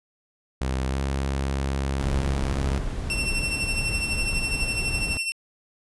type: tone with pitch glide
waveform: sawtooth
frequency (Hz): 65.41 to 67.99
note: C2 to C#2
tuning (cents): 0 to -33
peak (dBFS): -20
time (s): 0.61-2.78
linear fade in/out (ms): 0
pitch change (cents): +67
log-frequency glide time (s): 0.88-0.97
type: noise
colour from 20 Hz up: brown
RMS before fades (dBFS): -29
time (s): 2-5.17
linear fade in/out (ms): 0
type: tone with tremolo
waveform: sawtooth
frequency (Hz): 2705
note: E7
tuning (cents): +44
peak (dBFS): -20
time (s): 3.1-5.32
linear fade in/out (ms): 0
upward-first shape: sine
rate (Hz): 12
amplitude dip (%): 55
effects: resampled to 24000 Hz